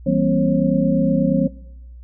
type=tone cluster; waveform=sine; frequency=166.2 / 196.4 / 239.2 / 267.8 / 541 Hz; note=E3 / G3 / A#3 / C4 / C#5; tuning=+15 / +4 / +45 / +40 / -42 cents; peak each=-21 dBFS; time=0.06-1.48 s; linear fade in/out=10 ms; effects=noise-tail reverb RT60 0.9 s tail -21 dB re dry + added 60 Hz sine -36 dBFS peak until 2.03 s